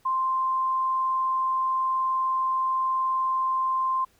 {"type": "tone", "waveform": "sine", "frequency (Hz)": 1046.5, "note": "C6", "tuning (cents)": 0, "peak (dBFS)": -22, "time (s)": [0.05, 4.05], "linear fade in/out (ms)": 10, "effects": ["pink hiss -63 dBFS RMS until 4.19 s"]}